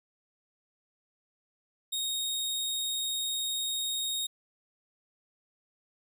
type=tone; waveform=sawtooth; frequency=3731 Hz; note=A#7; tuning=1 cent sharp; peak=-27 dBFS; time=1.92-4.27 s; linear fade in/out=10 ms; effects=none